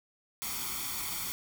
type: noise with comb filter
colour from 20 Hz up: white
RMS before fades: -36 dBFS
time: 0.42-1.32 s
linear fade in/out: 0 ms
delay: 0.89 ms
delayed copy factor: +0.7
effects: none